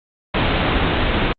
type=low-pass noise; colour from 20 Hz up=pink; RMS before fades=-18 dBFS; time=0.34-1.33 s; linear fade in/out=5 ms; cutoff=3800 Hz; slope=96 dB/octave; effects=Opus 48 kbps